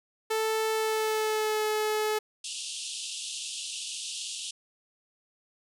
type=tone with pitch glide; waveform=sawtooth; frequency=440 to 428.7 Hz; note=A4 to A4; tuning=0 to -45 cents; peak=-22 dBFS; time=0.3-2.19 s; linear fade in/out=10 ms; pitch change=-45 cents; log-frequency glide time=0.73-1.66 s
type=band-pass noise; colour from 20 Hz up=pink; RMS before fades=-37 dBFS; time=2.44-4.51 s; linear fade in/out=5 ms; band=2700 to 10000 Hz; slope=96 dB/octave
effects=none